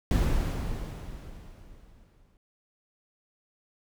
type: noise with exponential decay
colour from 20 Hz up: brown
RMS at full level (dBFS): -22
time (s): 0.11-2.37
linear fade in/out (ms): 1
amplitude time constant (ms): 490
effects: none